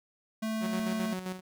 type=tone; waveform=square; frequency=220 Hz; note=A3; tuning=in tune; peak=-31 dBFS; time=0.42-1.14 s; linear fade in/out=10 ms
type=tone with tremolo; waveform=sawtooth; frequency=185 Hz; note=F#3; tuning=in tune; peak=-29 dBFS; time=0.6-1.41 s; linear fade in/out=50 ms; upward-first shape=square; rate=7.6 Hz; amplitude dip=55%
effects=none